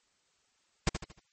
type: noise with echo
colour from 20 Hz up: pink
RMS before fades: -25 dBFS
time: 0.87-0.89 s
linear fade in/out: 2 ms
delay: 76 ms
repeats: 4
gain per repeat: -8 dB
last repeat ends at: 1.194 s
effects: white hiss -72 dBFS RMS until 1.32 s + MP3 32 kbps